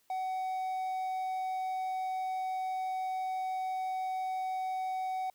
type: tone with quantisation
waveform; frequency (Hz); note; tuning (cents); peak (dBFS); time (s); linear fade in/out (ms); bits
triangle; 751; F#5; +26; -30; 0.1-5.3; 2; 10
effects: white hiss -71 dBFS RMS until 5.34 s